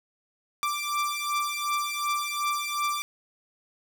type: beating tone pair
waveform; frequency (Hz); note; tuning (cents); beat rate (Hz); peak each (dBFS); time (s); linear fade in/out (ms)
sawtooth; 1174.7 / 1177.4; D6 / D6; 0 / +4; 2.7; -26; 0.63-3.02; 0
effects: none